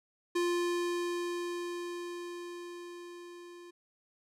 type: tone with level ramp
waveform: square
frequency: 349.2 Hz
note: F4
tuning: in tune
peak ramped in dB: -28 to -49 dBFS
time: 0.35-3.71 s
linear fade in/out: 10 ms
effects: low-pass 10000 Hz 12 dB/octave

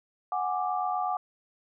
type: tone cluster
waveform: sine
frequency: 736 / 824 / 1177 Hz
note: F#5 / G#5 / D6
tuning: -9 / -14 / +3 cents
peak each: -29 / -33 / -32 dBFS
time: 0.32-1.17 s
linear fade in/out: 2 ms
effects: none

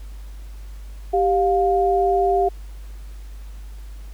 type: tone pair together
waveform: sine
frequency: 392 / 706.6 Hz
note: G4 / F5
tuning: 0 / +20 cents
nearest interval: minor seventh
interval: 1020 cents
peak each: -18 dBFS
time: 1.13-2.49 s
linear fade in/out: 10 ms
effects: added 50 Hz sine -33 dBFS peak until 4.13 s + pink hiss -52 dBFS RMS until 4.13 s

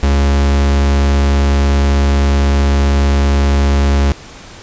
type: tone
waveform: 45% pulse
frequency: 70 Hz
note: C#2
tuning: 18 cents sharp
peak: -9 dBFS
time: 0.03-4.12 s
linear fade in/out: 0 ms
effects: pink hiss -35 dBFS RMS until 4.62 s + resampled to 16000 Hz

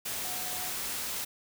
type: tone in noise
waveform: sine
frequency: 732 Hz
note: F#5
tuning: 19 cents flat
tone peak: -44 dBFS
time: 0.24-0.7 s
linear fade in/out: 10 ms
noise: white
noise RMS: -35 dBFS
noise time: 0.05-1.25 s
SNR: -12 dB
effects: none

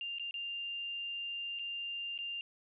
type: tone with dropouts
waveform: sine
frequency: 2794 Hz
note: F7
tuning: in tune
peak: -37 dBFS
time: 0.01-2.41 s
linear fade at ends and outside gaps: 1 ms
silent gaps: 0.185-0.196 / 0.31-0.341 / 1.589-1.594 / 2.178-2.188 s
effects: none

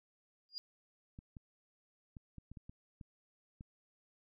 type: tone with exponential growth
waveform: sine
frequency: 4836 Hz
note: D8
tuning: 50 cents sharp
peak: -35 dBFS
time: 0.49-0.58 s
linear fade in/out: 0 ms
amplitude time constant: 18 ms
type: clicks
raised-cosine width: 5 ms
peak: -37 dBFS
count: 9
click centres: 1.189 / 1.368 / 2.168 / 2.383 / 2.516 / 2.572 / 2.695 / 3.012 / 3.609 s
effects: none

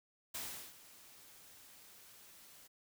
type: noise with ADSR envelope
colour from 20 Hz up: white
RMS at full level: -42 dBFS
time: 0.34-2.68 s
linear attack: 9 ms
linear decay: 380 ms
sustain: -17 dB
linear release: 18 ms
effects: none

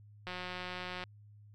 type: click train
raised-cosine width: 0.3 ms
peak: -25 dBFS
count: 140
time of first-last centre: 0.27-1.038 s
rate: 181 Hz
effects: added 104 Hz sine -54 dBFS peak until 1.54 s

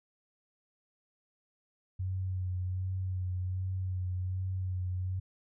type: tone with vibrato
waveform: sine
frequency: 92.5 Hz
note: F#2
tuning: in tune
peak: -31 dBFS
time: 1.99-5.2 s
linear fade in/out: 10 ms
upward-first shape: sine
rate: 1.3 Hz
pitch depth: 25 cents each way
effects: none

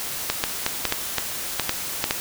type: clicks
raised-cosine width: 0.2 ms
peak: -3 dBFS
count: 10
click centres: 0.3 / 0.439 / 0.664 / 0.853 / 0.924 / 1.183 / 1.597 / 1.694 / 2.041 / 2.109 s
effects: white hiss -30 dBFS RMS until 2.2 s

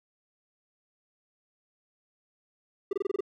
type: tone bursts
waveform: triangle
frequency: 395 Hz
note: G4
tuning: 13 cents sharp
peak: -23 dBFS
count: 7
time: 2.91-3.207 s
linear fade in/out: 5 ms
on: 21 ms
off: 25 ms
effects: none

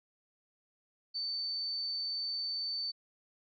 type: tone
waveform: sine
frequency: 4541 Hz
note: C#8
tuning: 41 cents sharp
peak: -33 dBFS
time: 1.14-2.92 s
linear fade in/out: 20 ms
effects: MP3 64 kbps

